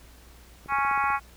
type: click train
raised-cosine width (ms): 2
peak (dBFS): -31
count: 8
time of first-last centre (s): 0.66-1.103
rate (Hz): 15.8
type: harmonic tone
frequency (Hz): 277.2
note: C#4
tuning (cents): 0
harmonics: 3 / 4 / 5 / 6 / 7 / 8 / 9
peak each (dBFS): -27 / -26 / -29 / -36 / -36 / -36 / -36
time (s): 0.68-1.2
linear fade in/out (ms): 50
effects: added 60 Hz sine -51 dBFS peak until 1.36 s + pink hiss -54 dBFS RMS until 1.36 s